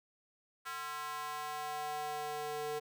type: tone with high-pass filter sweep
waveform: square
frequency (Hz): 150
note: D3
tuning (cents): +37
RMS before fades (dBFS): -40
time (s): 0.65-2.8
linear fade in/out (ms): 20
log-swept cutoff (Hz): 1300 to 500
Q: 2.9
effects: none